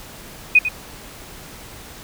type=tone with echo; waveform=sine; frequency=2489 Hz; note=D#7; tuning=in tune; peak=-7 dBFS; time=0.55-0.59 s; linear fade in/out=5 ms; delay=98 ms; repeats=1; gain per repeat=-11 dB; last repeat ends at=0.688 s; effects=pink hiss -39 dBFS RMS until 2.03 s